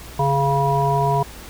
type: harmonic tone with a mistuned harmonic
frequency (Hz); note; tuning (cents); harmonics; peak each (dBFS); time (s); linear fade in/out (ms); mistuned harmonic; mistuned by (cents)
138.59; C#3; 0; 1 / 3 / 5 / 7; -20 / -24 / -22 / -20; 0.19-1.23; 5; 1; +30
effects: added 60 Hz sine -39 dBFS peak until 1.49 s + pink hiss -39 dBFS RMS until 1.49 s